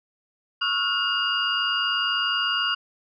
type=tone cluster; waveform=sine; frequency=1109 / 1338 / 1438 / 2836 / 4798 Hz; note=C#6 / E6 / F#6 / F7 / D8; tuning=0 / +25 / -50 / +26 / +36 cents; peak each=-32 / -31 / -27 / -24 / -33 dBFS; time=0.61-2.75 s; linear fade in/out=10 ms; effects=none